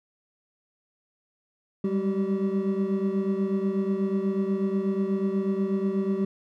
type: tone cluster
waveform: triangle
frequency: 193.6 / 201.8 / 383.8 Hz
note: G3 / G#3 / G4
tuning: -21 / -49 / -37 cents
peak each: -26 / -26 / -26 dBFS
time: 1.84-6.25 s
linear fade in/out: 5 ms
effects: none